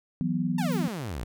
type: chord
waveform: sine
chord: E suspended second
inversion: none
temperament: equal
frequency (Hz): 164.81 / 185 / 246.9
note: E3 / F#3 / B3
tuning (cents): 0 / 0 / 0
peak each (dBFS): -29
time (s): 0.21-0.88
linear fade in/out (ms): 0
type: exponential sweep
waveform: sawtooth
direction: down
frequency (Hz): 932.3 to 50.8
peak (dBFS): -28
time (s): 0.58-1.24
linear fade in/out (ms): 5
type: noise with exponential decay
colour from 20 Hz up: violet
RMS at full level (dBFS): -43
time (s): 0.72-0.98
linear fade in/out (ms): 1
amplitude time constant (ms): 56
effects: none